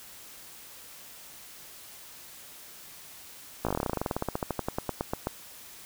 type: slowing click train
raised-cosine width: 1 ms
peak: -14 dBFS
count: 29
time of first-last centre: 3.65-5.271 s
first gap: 17 ms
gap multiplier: 1.08
effects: white hiss -48 dBFS RMS until 5.85 s